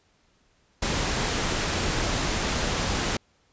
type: noise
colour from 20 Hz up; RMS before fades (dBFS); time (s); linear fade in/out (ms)
pink; -26; 0.82-3.17; 5
effects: pink hiss -65 dBFS RMS until 3.52 s + resampled to 16000 Hz